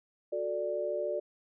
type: chord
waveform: sine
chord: D major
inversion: first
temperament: just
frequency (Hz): 367.1 / 440.5 / 587.3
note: F#4 / A4 / D5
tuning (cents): -14 / +2 / 0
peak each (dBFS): -37 / -37 / -32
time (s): 0.32-1.2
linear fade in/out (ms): 10
effects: none